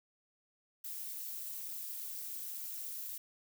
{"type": "noise with amplitude modulation", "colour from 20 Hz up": "violet", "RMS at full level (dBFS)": -39, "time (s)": [0.84, 3.18], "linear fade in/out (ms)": 5, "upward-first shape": "sine", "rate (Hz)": 248, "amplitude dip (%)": 85, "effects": []}